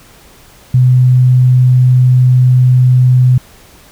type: tone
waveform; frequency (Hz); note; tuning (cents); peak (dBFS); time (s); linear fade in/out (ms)
sine; 126.6; B2; +43; -4; 0.74-3.38; 5
effects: pink hiss -41 dBFS RMS until 3.91 s